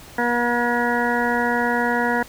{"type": "harmonic tone", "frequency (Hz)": 240, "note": "B3", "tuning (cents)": -49, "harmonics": [1, 2, 3, 4, 6, 7, 8], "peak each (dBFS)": [-24, -25, -26, -25, -27, -26, -28], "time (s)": [0.18, 2.23], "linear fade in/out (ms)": 5, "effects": ["pink hiss -43 dBFS RMS until 2.28 s"]}